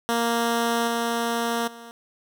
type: tone with level steps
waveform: 10% pulse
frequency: 233.1 Hz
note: A#3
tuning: in tune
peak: -13 / -15 / -32 dBFS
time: 0.09-1.91 s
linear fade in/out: 0 ms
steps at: 0.87 / 1.67 s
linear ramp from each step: 10 ms
effects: none